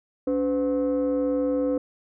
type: tone pair together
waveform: sine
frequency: 284 / 506 Hz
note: C#4 / B4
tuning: +42 / +42 cents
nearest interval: minor seventh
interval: 1000 cents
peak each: -22 dBFS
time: 0.27-1.78 s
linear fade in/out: 5 ms
effects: tanh soft clip ceiling -18 dBFS